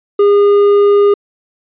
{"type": "tone with hard clipping", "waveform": "sine", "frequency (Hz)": 406.7, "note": "G#4", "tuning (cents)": -36, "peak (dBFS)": -7, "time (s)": [0.19, 1.14], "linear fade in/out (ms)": 5, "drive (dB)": 5, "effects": ["resampled to 8000 Hz"]}